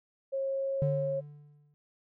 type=tone with pitch glide; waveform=sine; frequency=541 to 545.1 Hz; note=C#5 to C#5; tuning=-42 to -29 cents; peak=-29 dBFS; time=0.32-1.21 s; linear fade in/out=20 ms; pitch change=+13 cents; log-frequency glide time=0.46-0.9 s
type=tone with exponential decay; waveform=triangle; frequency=146.83 Hz; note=D3; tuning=in tune; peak=-23 dBFS; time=0.82-1.74 s; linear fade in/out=0 ms; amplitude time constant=200 ms
effects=none